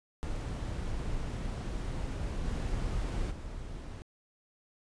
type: noise with level steps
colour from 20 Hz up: brown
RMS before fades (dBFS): -35 / -33 / -41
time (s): 0.23-4.02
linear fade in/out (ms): 0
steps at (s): 2.44 / 3.3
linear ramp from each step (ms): 20
effects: resampled to 22050 Hz